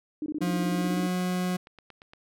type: tone bursts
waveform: sine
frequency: 303.3 Hz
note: D#4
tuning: 44 cents flat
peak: -28 dBFS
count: 14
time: 0.22-1.067 s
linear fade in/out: 2 ms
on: 41 ms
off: 21 ms
type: tone with pitch glide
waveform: 40% pulse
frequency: 177.2 to 181.34 Hz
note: F3 to F#3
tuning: +25 to -35 cents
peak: -25 dBFS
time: 0.41-1.57 s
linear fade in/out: 10 ms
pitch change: +40 cents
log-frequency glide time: 0.68-1.04 s
type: click train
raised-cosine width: 0.3 ms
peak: -32 dBFS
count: 12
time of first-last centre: 0.86-2.135 s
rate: 8.63 Hz
effects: none